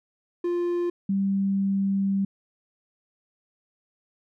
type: tone pair in turn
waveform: triangle / sine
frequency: 349.2 / 195.98 Hz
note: F4 / G3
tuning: 0 / 0 cents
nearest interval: minor seventh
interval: 1000 cents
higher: first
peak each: -21 dBFS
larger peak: neither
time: 0.44-0.9 / 1.09-2.25 s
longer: second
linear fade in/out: 5 ms
effects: none